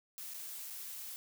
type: noise with dropouts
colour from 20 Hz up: blue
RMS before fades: -45 dBFS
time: 0.18-1.16 s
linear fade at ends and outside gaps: 0 ms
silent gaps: 0.337-0.343 / 0.701-0.706 s
effects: none